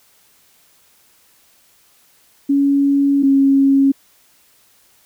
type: tone pair in turn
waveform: sine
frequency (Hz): 280 / 273.9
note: C#4 / C#4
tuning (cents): +18 / -21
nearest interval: unison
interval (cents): 39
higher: first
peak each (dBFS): -11 / -9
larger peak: second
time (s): 2.49-3.23 / 3.23-3.92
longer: first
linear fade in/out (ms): 10
effects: white hiss -54 dBFS RMS until 5.05 s